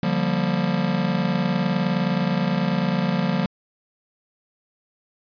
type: chord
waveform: square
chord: G minor seventh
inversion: second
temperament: just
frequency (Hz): 147 / 176.4 / 196 / 235.2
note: D3 / F3 / G3 / Bb3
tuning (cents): +2 / +18 / 0 / +16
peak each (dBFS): -29 / -24 / -26 / -28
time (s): 0.03-3.46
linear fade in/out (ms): 2
effects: resampled to 11025 Hz